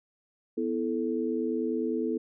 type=tone cluster; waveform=sine; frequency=247.8 / 327.8 / 437.3 Hz; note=B3 / E4 / A4; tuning=+6 / -10 / -11 cents; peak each=-31 dBFS; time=0.57-2.18 s; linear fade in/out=10 ms; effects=none